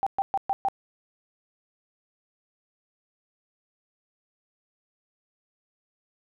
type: tone bursts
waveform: sine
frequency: 784 Hz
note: G5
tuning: in tune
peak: -21 dBFS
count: 5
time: 0.03-0.685 s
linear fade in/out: 0 ms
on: 35 ms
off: 120 ms
effects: none